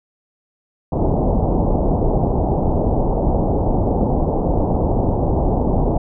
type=low-pass noise; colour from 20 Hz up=pink; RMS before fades=-17 dBFS; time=0.92-5.98 s; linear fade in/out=5 ms; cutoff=860 Hz; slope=48 dB/octave; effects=none